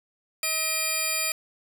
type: tone pair together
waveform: 10% pulse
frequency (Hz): 636.1 / 2400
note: D#5 / D7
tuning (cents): +38 / +37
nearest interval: octave + major seventh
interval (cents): 2299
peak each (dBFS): -24 / -16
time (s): 0.43-1.32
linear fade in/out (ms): 2
effects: none